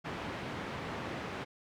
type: band-pass noise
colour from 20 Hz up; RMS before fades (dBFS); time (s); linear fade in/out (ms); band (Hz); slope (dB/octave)
pink; -40; 0.04-1.45; 20; 110 to 2500; 12
effects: none